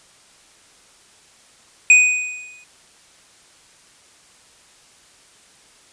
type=tone with exponential decay; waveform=square; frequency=2489 Hz; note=D#7; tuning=in tune; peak=-6 dBFS; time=1.9-2.64 s; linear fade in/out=2 ms; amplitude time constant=160 ms; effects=white hiss -51 dBFS RMS until 5.92 s + resampled to 22050 Hz

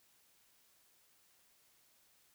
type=silence; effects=white hiss -70 dBFS RMS until 2.34 s

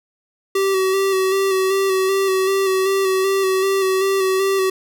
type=tone with vibrato; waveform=square; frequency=384.1 Hz; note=G4; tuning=35 cents flat; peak=-16 dBFS; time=0.55-4.7 s; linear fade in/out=5 ms; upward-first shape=square; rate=2.6 Hz; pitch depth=24 cents each way; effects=none

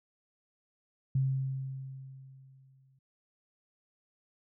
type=tone with exponential decay; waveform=sine; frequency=133.4 Hz; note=C3; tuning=34 cents sharp; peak=-24 dBFS; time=1.15-2.99 s; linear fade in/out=5 ms; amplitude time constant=400 ms; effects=none

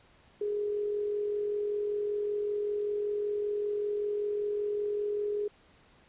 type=tone with amplitude modulation; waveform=sine; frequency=414.5 Hz; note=G#4; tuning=3 cents flat; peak=-27 dBFS; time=0.41-5.48 s; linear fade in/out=5 ms; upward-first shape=sine; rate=45.2 Hz; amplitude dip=35%; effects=pink hiss -61 dBFS RMS until 6.08 s + resampled to 8000 Hz

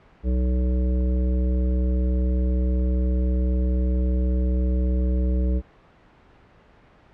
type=harmonic tone; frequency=62.6 Hz; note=B1; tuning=24 cents sharp; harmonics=1 / 3 / 5 / 7 / 9; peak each=-19 / -29 / -33 / -36 / -38 dBFS; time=0.23-5.62 s; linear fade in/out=50 ms; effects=pink hiss -53 dBFS RMS until 7.13 s + low-pass 2000 Hz 12 dB/octave

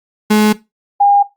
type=tone pair in turn; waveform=35% pulse / sine; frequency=212.7 / 808.4 Hz; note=G#3 / G#5; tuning=+42 / -47 cents; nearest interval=octave + major seventh; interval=2311 cents; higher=second; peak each=-6 dBFS; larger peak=neither; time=0.3-0.53 / 1-1.23 s; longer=neither; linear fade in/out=10 ms; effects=noise-tail reverb RT60 0.2 s tail -17 dB re dry + Opus 48 kbps

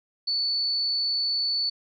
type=tone; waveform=sine; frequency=4468 Hz; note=C#8; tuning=13 cents sharp; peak=-23 dBFS; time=0.27-1.7 s; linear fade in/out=10 ms; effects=none

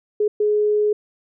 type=tone bursts at uneven times; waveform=sine; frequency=420 Hz; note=G#4; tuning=19 cents sharp; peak=-15 dBFS; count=2; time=0.2-0.28 / 0.4-0.93 s; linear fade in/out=5 ms; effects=none

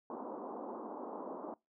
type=band-pass noise; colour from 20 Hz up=pink; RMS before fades=-44 dBFS; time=0.1-1.54 s; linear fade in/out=2 ms; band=230 to 1100 Hz; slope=48 dB/octave; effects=noise-tail reverb RT60 0.2 s tail -22 dB re dry

